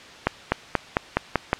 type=accelerating click train; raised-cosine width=0.5 ms; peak=-3 dBFS; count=7; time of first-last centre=0.27-1.531 s; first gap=250 ms; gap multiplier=0.93; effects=white hiss -43 dBFS RMS until 1.59 s + low-pass 4000 Hz 12 dB/octave